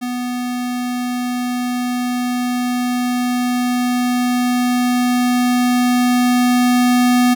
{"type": "tone with level ramp", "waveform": "square", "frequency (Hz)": 246.9, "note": "B3", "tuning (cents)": 0, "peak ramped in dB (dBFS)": [-21, -11], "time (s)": [0.01, 7.35], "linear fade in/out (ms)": 20, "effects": []}